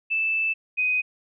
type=tone pair in turn; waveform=sine; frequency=2637 / 2503 Hz; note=E7 / D#7; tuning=0 / +10 cents; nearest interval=minor second; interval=90 cents; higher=first; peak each=-21 / -20 dBFS; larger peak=second; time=0.1-0.54 / 0.77-1.02 s; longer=first; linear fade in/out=20 ms; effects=none